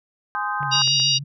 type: chord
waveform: sine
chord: Ab major seventh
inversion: none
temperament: just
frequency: 830.6 / 1038.3 / 1245.9 / 1557.4 Hz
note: Ab5 / C6 / Eb6 / G6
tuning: 0 / -14 / +2 / -12 cents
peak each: -28 dBFS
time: 0.35-0.82 s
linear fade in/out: 0 ms
type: tone with vibrato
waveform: sine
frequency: 138.59 Hz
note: C#3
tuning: in tune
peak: -29 dBFS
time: 0.6-1.24 s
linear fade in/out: 10 ms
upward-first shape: sine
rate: 6.7 Hz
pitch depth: 71 cents each way
type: click train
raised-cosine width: 0.5 ms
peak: -22 dBFS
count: 4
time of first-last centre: 0.63-0.999 s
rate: 8.13 Hz
type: harmonic tone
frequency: 945 Hz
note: A#5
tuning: 23 cents sharp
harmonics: 3 / 4 / 5 / 6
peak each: -21 / -22 / -21 / -25 dBFS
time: 0.71-1.19 s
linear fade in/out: 20 ms
effects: none